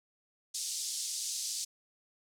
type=band-pass noise; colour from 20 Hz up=pink; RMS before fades=-37 dBFS; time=0.54-1.65 s; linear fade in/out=10 ms; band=4600 to 9200 Hz; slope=24 dB/octave; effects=none